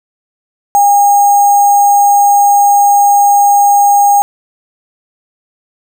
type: tone with sample-and-hold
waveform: sine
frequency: 810 Hz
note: G#5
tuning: 43 cents flat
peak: -4 dBFS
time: 0.75-4.22 s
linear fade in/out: 0 ms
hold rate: 7350 Hz
effects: none